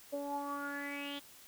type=tone with low-pass filter sweep; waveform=sawtooth; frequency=284.1 Hz; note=C#4; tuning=43 cents sharp; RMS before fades=-40 dBFS; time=0.12-1.2 s; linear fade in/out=20 ms; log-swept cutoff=590 to 3500 Hz; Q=8.5; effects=white hiss -57 dBFS RMS until 1.47 s